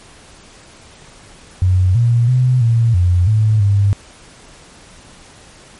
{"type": "tone with pitch steps", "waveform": "sine", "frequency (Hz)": [92, 118.3, 126.7, 115.7, 88.9, 108.3, 100.4], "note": ["F#2", "A#2", "B2", "A#2", "F2", "A2", "G2"], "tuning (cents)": [-9, 26, 45, -13, 31, -27, 42], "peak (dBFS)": -9, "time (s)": [1.62, 3.93], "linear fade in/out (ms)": 0, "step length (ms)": 330, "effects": ["pink hiss -42 dBFS RMS until 5.79 s", "MP3 48 kbps"]}